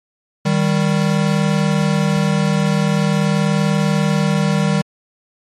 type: tone pair together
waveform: square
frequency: 155.56 / 195.99 Hz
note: D#3 / G3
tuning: 0 / 0 cents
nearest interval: major third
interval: 400 cents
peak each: -17 dBFS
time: 0.45-4.82 s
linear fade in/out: 10 ms
effects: low-pass 8000 Hz 12 dB/octave + MP3 64 kbps